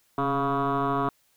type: tone with frequency modulation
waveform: sine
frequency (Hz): 698.5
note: F5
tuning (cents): 0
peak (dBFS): -21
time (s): 0.18-1.09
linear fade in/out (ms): 2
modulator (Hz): 141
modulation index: 4
effects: tanh soft clip ceiling -20 dBFS + white hiss -66 dBFS RMS until 1.36 s